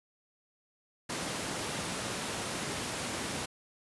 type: high-pass noise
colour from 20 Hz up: pink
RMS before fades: -36 dBFS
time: 1.09-3.46 s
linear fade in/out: 10 ms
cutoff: 130 Hz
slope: 12 dB/octave
effects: resampled to 24000 Hz